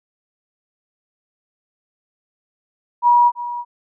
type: tone with echo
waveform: sine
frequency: 962 Hz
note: B5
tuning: 46 cents flat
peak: -9 dBFS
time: 3.02-3.32 s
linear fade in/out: 50 ms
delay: 330 ms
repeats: 1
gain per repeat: -14 dB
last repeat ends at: 3.65 s
effects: none